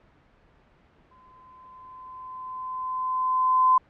sine tone with exponential growth, 1026 Hz, C6, 34 cents flat, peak -14 dBFS, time 1.11-3.78 s, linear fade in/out 5 ms, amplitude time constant 580 ms, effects pink hiss -59 dBFS RMS until 3.89 s + low-pass 2000 Hz 12 dB/octave

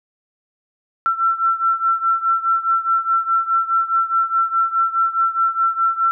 sine beating tone pair, 1344 / 1348.8 Hz, E6 / E6, +33 / +39 cents, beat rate 4.8 Hz, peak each -17 / -20 dBFS, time 1.06-6.11 s, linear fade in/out 0 ms, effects none

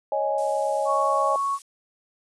sine chord, C# suspended second, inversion none, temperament just, 554.4 / 623.7 / 831.5 Hz, C#5 / D#5 / G#5, 0 / +4 / +2 cents, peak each -26 dBFS, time 0.12-1.36 s, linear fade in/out 2 ms
violet noise, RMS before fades -38 dBFS, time 0.38-1.62 s, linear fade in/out 2 ms
sine tone, 1108.7 Hz, C#6, in tune, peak -22 dBFS, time 0.85-1.59 s, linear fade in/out 50 ms
effects resampled to 22050 Hz

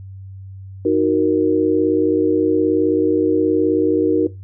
sine chord, D# minor, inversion none, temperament equal, 311.1 / 370 / 466.2 Hz, D#4 / F#4 / A#4, 0 / 0 / 0 cents, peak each -17 dBFS, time 0.85-4.27 s, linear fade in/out 5 ms, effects noise-tail reverb RT60 0.2 s tail -17 dB re dry + added 96 Hz sine -32 dBFS peak until 4.43 s

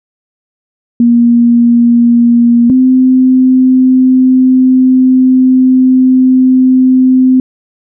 sine tone pair in turn, 236.9 / 257.5 Hz, A#3 / C4, +28 / -28 cents, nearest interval minor second, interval 144 cents, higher second, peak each -3 dBFS, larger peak neither, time 1-2.7 / 2.7-7.4 s, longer second, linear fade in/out 2 ms, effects none

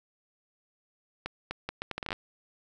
accelerating click train, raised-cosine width 0.3 ms, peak -17 dBFS, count 12, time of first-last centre 1.26-2.129 s, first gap 250 ms, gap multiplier 0.72, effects none

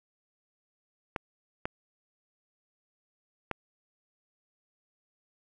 clicks, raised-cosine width 0.5 ms, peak -16 dBFS, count 3, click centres 1.162 / 1.655 / 3.513 s, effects none

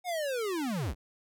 square linear sweep, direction down, 740 to 37.4 Hz, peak -31 dBFS, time 0.04-0.95 s, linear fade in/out 50 ms, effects none

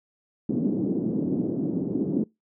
pink band-pass noise, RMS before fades -26 dBFS, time 0.49-2.24 s, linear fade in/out 5 ms, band 190 to 340 Hz, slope 24 dB/octave, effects noise-tail reverb RT60 0.2 s tail -24 dB re dry

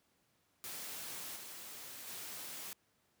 white noise with level steps, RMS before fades -45 / -49 / -46 dBFS, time 0.64-2.73 s, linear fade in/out 0 ms, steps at 1.36 / 2.07 s, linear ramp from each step 2 ms, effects pink hiss -75 dBFS RMS until 3.2 s + high-pass 100 Hz 12 dB/octave

